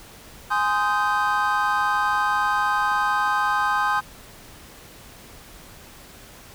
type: chord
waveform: triangle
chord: Ab major seventh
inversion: none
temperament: just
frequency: 830.6 / 1038.3 / 1245.9 / 1557.4 Hz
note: Ab5 / C6 / Eb6 / G6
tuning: 0 / -14 / +2 / -12 cents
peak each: -23 dBFS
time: 0.5-4.01 s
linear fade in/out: 20 ms
effects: pink hiss -45 dBFS RMS until 6.54 s